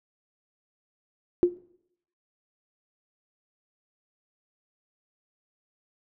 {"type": "tone with exponential decay", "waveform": "sine", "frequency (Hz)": 353.3, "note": "F4", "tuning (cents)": 20, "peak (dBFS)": -12, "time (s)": [1.43, 1.57], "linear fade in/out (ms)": 0, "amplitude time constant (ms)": 29, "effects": ["noise-tail reverb RT60 0.7 s tail -20 dB re dry"]}